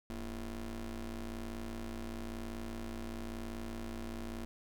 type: ring-modulated tone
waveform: 30% pulse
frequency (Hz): 105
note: G#2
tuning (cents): +19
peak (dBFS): -34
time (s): 0.1-4.45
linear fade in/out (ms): 0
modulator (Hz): 127
effects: none